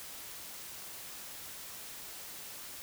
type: silence
effects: white hiss -46 dBFS RMS until 2.82 s